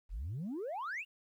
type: exponential sweep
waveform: sine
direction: up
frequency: 38.73 to 2900 Hz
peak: -35 dBFS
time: 0.09-1.05 s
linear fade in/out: 50 ms
effects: tanh soft clip ceiling -35 dBFS + 12-bit